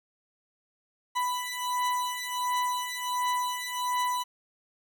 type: beating tone pair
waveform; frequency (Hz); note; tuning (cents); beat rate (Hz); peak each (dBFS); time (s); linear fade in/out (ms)
40% pulse; 991 / 992.4; B5 / B5; +6 / +8; 1.4; -30; 1.15-4.24; 20
effects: none